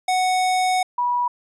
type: tone pair in turn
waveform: square / sine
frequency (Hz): 740 / 973.8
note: F#5 / B5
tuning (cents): 0 / -25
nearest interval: perfect fourth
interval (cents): 475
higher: second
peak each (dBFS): -18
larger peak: neither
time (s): 0.08-0.83 / 0.98-1.28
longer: first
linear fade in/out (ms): 5
effects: resampled to 24000 Hz